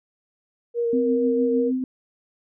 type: tone with vibrato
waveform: sine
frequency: 469.2 Hz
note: A#4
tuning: 11 cents sharp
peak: -20 dBFS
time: 0.74-1.72 s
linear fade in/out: 50 ms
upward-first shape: square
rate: 4.7 Hz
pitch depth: 13 cents each way
type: tone with tremolo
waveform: sine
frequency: 257.9 Hz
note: C4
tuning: 25 cents flat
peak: -19 dBFS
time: 0.93-1.84 s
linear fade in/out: 2 ms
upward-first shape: triangle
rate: 6.6 Hz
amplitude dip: 50%
effects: none